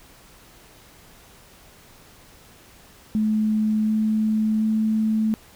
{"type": "tone with pitch steps", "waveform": "sine", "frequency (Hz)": [215.6, 217, 218.4], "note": ["A3", "A3", "A3"], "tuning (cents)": [-35, -24, -13], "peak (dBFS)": -18, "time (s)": [3.15, 5.34], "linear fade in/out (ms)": 0, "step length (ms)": 730, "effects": ["pink hiss -50 dBFS RMS until 5.55 s"]}